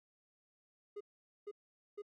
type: tone bursts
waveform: triangle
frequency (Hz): 411.7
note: G#4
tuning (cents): -15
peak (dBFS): -40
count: 3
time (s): 0.96-2.021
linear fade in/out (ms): 10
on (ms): 47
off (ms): 460
effects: none